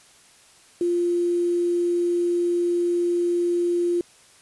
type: tone with quantisation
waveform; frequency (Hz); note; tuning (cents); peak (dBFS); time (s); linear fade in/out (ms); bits
sine; 348.1; F4; -6; -19; 0.81-4.01; 2; 7
effects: white hiss -53 dBFS RMS until 4.41 s + resampled to 24000 Hz